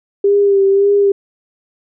sine tone with vibrato, 397.8 Hz, G4, 25 cents sharp, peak -8 dBFS, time 0.24-1.12 s, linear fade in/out 5 ms, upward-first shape sine, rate 1.8 Hz, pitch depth 33 cents each way, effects none

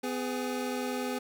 25% pulse tone pair together, 252.2 / 414.3 Hz, B3 / G#4, +36 / -4 cents, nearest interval major sixth, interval 860 cents, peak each -29 / -32 dBFS, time 0.03-1.19 s, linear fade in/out 10 ms, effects none

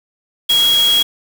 sine tone in noise, 3300 Hz, G#7, 12 cents flat, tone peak -10 dBFS, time 0.49-1.03 s, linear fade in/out 10 ms, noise white, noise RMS -22 dBFS, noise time 0.49-1.03 s, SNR +9 dB, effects none

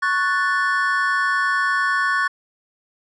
triangle chord, F# minor, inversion second, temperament equal, 1108.7 / 1480 / 1760 Hz, C#6 / F#6 / A6, 0 / 0 / 0 cents, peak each -20 dBFS, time 0.02-2.28 s, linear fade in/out 10 ms, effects resampled to 22050 Hz

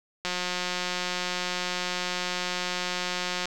click train, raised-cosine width 0.2 ms, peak -12 dBFS, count 578, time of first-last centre 0.25-3.456 s, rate 180 Hz, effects none

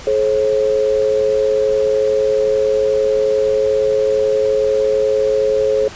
sine tone pair together, 427.8 / 539 Hz, A4 / C#5, -49 / -49 cents, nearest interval major third, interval 400 cents, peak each -15 / -15 dBFS, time 0.07-5.88 s, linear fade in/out 2 ms, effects pink hiss -34 dBFS RMS until 5.95 s + resampled to 16000 Hz

